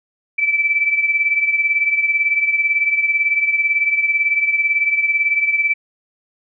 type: beating tone pair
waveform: sine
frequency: 2316 / 2334 Hz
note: D7 / D7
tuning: -25 / -11 cents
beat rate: 18 Hz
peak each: -15 / -21 dBFS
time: 0.38-5.74 s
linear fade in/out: 10 ms
effects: none